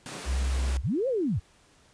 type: high-pass noise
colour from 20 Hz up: pink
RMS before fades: -39 dBFS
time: 0.06-0.77 s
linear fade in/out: 0 ms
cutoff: 120 Hz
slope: 48 dB/octave
type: tone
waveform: sine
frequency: 65.1 Hz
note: C2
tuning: 8 cents flat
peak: -24 dBFS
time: 0.25-0.83 s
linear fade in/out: 50 ms
type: linear two-way sweep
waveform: sine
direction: up then down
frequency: 59 to 554.4 to 61 Hz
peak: -24 dBFS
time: 0.83-1.4 s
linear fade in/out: 20 ms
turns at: 1.08 s
effects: pink hiss -60 dBFS RMS until 1.93 s + resampled to 22050 Hz